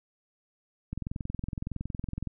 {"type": "click train", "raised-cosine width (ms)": 5, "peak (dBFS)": -21, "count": 30, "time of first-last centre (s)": [0.93, 2.273], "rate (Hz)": 21.6, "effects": []}